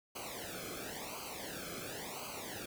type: noise with flanger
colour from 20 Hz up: pink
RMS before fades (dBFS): -44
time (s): 0.15-2.66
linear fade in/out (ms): 10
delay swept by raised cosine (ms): 0.55 to 1.09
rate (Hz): 0.95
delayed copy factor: -0.95
effects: none